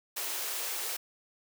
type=high-pass noise; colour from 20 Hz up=white; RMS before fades=-35 dBFS; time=0.16-0.97 s; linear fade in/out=10 ms; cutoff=330 Hz; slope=96 dB/octave; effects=none